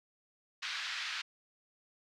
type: band-pass noise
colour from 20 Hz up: pink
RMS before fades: -39 dBFS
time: 0.62-1.22 s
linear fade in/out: 10 ms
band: 1400 to 4900 Hz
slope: 24 dB/octave
effects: none